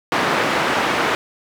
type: band-pass noise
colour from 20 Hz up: white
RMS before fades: -19 dBFS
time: 0.12-1.15 s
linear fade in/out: 0 ms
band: 180 to 1700 Hz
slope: 12 dB/octave
effects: none